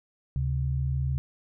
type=tone pair together; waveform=sine; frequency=73.42 / 133.18 Hz; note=D2 / C3; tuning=0 / +31 cents; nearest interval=minor seventh; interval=1031 cents; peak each=-28 / -27 dBFS; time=0.36-1.18 s; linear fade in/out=0 ms; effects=none